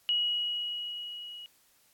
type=tone with level ramp; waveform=sine; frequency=2908 Hz; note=F#7; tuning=31 cents flat; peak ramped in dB=-24 to -42 dBFS; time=0.09-1.46 s; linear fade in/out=0 ms; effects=white hiss -65 dBFS RMS until 1.93 s + AAC 64 kbps